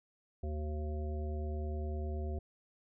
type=harmonic tone; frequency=75.8 Hz; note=D#2; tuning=45 cents flat; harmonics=1 / 3 / 5 / 7 / 9; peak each=-35 / -47 / -45 / -51 / -49 dBFS; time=0.43-2.39 s; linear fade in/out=5 ms; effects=none